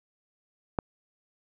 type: click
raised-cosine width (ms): 1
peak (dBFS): -12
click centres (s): 0.788
effects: none